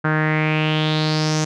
sawtooth tone with low-pass filter sweep, 155 Hz, D#3, 6 cents flat, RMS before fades -19 dBFS, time 0.04-1.45 s, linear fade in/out 10 ms, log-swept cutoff 1500 to 6400 Hz, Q 4.7, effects none

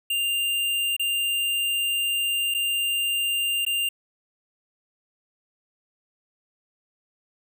square tone with dropouts, 2794 Hz, F7, in tune, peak -23 dBFS, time 0.1-3.89 s, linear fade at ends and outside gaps 5 ms, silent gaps 0.966-0.995 / 2.541-2.546 / 3.651-3.664 s, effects none

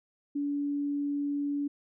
sine tone, 286.6 Hz, D4, 42 cents flat, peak -28 dBFS, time 0.35-1.68 s, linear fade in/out 10 ms, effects none

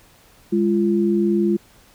sine tone pair together, 204.7 / 343.9 Hz, G#3 / F4, -25 / -27 cents, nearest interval major sixth, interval 898 cents, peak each -18 dBFS, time 0.52-1.57 s, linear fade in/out 10 ms, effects pink hiss -52 dBFS RMS until 1.94 s

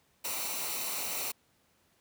white noise with comb filter, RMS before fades -35 dBFS, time 0.24-1.32 s, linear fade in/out 10 ms, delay 0.6 ms, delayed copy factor -0.6, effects pink hiss -69 dBFS RMS until 2 s + high-pass 80 Hz 12 dB/octave

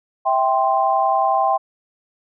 sine chord, C major, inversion first, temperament just, 654.1 / 784.9 / 1046.5 Hz, E5 / G5 / C6, -14 / +2 / 0 cents, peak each -21 / -17 / -20 dBFS, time 0.25-1.58 s, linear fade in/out 20 ms, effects none

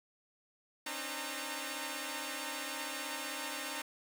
5% pulse tone cluster, 269.4 / 290.3 / 305.7 / 507 / 914 Hz, C#4 / D4 / D#4 / B4 / A#5, -49 / -20 / -30 / +45 / -34 cents, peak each -32 / -39 / -32 / -37 / -31 dBFS, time 0.86-3.82 s, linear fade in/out 5 ms, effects 10-bit

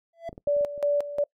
triangle tone with exponential growth, 669 Hz, E5, 25 cents sharp, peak -26 dBFS, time 0.13-0.29 s, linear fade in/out 5 ms, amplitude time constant 33 ms
clicks, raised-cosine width 2 ms, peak -29 / -29 / -28 / -27 / -36 / -34 / -36 dBFS, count 7, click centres 0.292 / 0.329 / 0.379 / 0.473 / 0.566 / 0.61 / 0.778 s
sine tone with tremolo, 579 Hz, D5, 25 cents flat, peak -20 dBFS, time 0.47-1.24 s, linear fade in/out 5 ms, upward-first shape square, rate 2.8 Hz, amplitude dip 75%
effects noise-tail reverb RT60 0.1 s tail -24 dB re dry

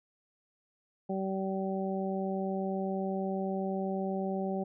harmonic tone, 191.9 Hz, G3, 37 cents flat, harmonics 1 / 2 / 3 / 4, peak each -33 / -36 / -38 / -39 dBFS, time 1.09-4.64 s, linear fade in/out 10 ms, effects none

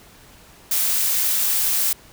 blue noise, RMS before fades -20 dBFS, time 0.71-1.93 s, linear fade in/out 5 ms, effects pink hiss -48 dBFS RMS until 2.12 s

